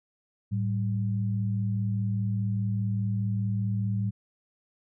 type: tone pair together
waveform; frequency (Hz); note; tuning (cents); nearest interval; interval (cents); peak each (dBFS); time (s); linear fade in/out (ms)
sine; 108.6 / 193.5; A2 / G3; -22 / -22; minor seventh; 1000; -26 / -31; 0.51-4.11; 20
effects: none